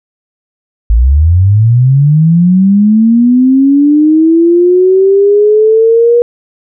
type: linear sweep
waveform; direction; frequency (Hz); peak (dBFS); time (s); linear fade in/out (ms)
sine; up; 51.91 to 480.8; -3; 0.9-6.22; 0
effects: none